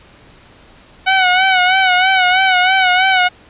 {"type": "tone with vibrato", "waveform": "15% pulse", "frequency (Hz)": 745, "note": "F#5", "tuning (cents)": 12, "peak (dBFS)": -3, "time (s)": [1.06, 3.29], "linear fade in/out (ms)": 20, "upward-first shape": "sine", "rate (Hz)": 3.1, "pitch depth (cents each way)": 57, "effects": ["pink hiss -44 dBFS RMS until 3.49 s", "resampled to 8000 Hz"]}